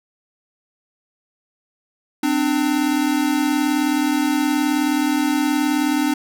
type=tone pair together; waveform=square; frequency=259.2 / 298.2 Hz; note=C4 / D4; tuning=-16 / +27 cents; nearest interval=major second; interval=243 cents; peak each=-22 / -19 dBFS; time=2.23-6.14 s; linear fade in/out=5 ms; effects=none